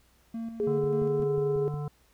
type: tone with tremolo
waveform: triangle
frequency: 228 Hz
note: A#3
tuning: 38 cents flat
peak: -30 dBFS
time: 0.34-1.24 s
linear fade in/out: 5 ms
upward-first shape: square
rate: 3.4 Hz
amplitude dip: 50%
type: tone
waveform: sine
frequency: 415.3 Hz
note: G#4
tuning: in tune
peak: -25 dBFS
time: 0.6-1.68 s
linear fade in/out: 0 ms
type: harmonic tone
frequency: 146.83 Hz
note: D3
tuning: in tune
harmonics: 1 / 3 / 5 / 7 / 9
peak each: -31 / -41 / -45 / -48 / -50 dBFS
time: 0.67-1.88 s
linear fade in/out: 2 ms
type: click train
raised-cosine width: 5 ms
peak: -29 dBFS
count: 6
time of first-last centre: 0.84-1.741 s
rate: 5.55 Hz
effects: added 60 Hz sine -65 dBFS peak until 2.13 s + pink hiss -65 dBFS RMS until 2.13 s